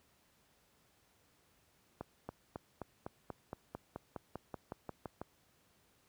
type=accelerating click train; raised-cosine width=1 ms; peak=-27 dBFS; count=16; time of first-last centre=2.01-5.215 s; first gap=280 ms; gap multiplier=0.96; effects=pink hiss -71 dBFS RMS until 6.08 s + high-pass 60 Hz 12 dB/octave